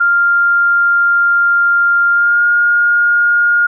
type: tone with pitch glide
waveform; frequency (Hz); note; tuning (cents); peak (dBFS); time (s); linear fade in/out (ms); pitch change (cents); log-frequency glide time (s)
sine; 1396.9 to 1422.1; F6 to F6; 0 to +31; -8; 0-3.67; 10; +31; 2.11-2.44
effects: none